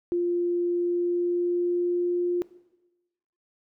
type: tone with pitch glide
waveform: sine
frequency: 349.2 to 352.4 Hz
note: F4 to F4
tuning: 0 to +16 cents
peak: -22 dBFS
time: 0.12-2.42 s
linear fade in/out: 0 ms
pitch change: +16 cents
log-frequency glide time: 0.69-2.26 s
effects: noise-tail reverb RT60 1.0 s tail -18 dB re dry